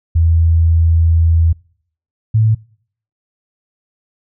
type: tone pair in turn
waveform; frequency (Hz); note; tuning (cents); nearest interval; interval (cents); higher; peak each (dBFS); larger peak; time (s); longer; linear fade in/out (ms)
sine; 82.41 / 110; E2 / A2; 0 / 0; perfect fourth; 500; second; -8; neither; 0.15-1.53 / 2.34-2.55; first; 10
effects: noise-tail reverb RT60 0.6 s tail -26 dB re dry